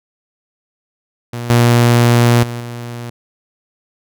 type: tone with level steps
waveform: sawtooth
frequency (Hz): 119.4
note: A#2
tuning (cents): +42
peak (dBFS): -18 / -4 / -18 / -21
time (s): 1.33-3.1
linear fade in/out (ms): 5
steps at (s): 1.5 / 2.43 / 2.6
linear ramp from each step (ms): 2
effects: none